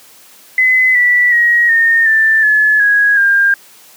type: tone with pitch steps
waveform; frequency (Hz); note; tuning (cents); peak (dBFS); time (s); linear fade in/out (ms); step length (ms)
sine; 2027 / 1960.2 / 1895.6 / 1833.2 / 1772.8 / 1714.4 / 1657.9 / 1603.3; B6 / B6 / A#6 / A#6 / A6 / A6 / G#6 / G6; +45 / -13 / +28 / -29 / +13 / -45 / -3 / +39; -7; 0.58-3.54; 2; 370
effects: white hiss -42 dBFS RMS until 3.96 s + high-pass 150 Hz 12 dB/octave